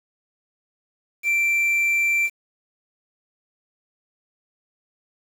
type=tone with quantisation; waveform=triangle; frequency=2349 Hz; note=D7; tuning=in tune; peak=-16 dBFS; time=1.23-2.3 s; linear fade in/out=50 ms; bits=7; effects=none